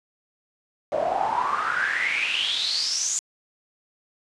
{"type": "noise with band-pass filter sweep", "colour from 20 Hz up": "pink", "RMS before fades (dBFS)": -25, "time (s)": [0.92, 3.19], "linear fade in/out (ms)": 0, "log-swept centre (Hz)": [580, 7200], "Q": 9.3, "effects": ["resampled to 22050 Hz"]}